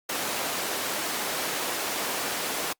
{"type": "high-pass noise", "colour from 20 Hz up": "pink", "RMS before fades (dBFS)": -30, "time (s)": [0.09, 2.73], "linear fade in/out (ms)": 5, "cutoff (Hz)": 350, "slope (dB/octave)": 12, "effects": ["noise-tail reverb RT60 0.1 s tail -26 dB re dry", "Opus 48 kbps"]}